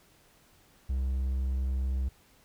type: tone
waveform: triangle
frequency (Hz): 65.41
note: C2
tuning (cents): 0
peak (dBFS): -25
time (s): 0.89-2.09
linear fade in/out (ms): 10
effects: pink hiss -62 dBFS RMS until 2.44 s